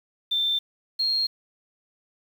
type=tone pair in turn; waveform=sine; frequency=3564 / 4238 Hz; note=A7 / C8; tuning=+22 / +21 cents; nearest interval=minor third; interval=299 cents; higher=second; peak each=-21 dBFS; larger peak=neither; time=0.31-0.59 / 0.99-1.27 s; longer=neither; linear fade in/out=10 ms; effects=8-bit